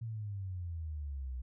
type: exponential sweep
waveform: sine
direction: down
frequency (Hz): 116.54 to 61.2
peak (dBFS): -37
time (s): 0.01-1.42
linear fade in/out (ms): 10
effects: none